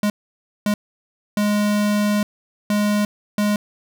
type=tone bursts at uneven times; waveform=square; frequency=207.7 Hz; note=G#3; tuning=in tune; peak=-17 dBFS; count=5; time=0.03-0.1 / 0.66-0.74 / 1.37-2.23 / 2.7-3.05 / 3.38-3.56 s; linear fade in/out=2 ms; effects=none